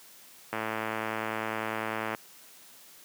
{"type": "click train", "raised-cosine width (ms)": 0.5, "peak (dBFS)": -16, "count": 179, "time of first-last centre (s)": [0.53, 2.148], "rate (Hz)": 110, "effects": ["white hiss -53 dBFS RMS until 3.04 s", "high-pass 150 Hz 12 dB/octave"]}